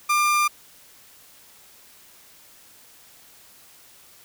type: tone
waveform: 30% pulse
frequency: 1196 Hz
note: D6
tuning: 31 cents sharp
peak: -15 dBFS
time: 0.09-0.48 s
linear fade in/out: 10 ms
effects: white hiss -51 dBFS RMS until 4.24 s